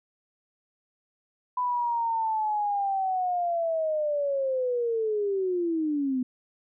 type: linear sweep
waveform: sine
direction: down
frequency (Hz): 1000 to 248.5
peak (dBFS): -24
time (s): 1.57-6.23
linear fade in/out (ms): 5
effects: none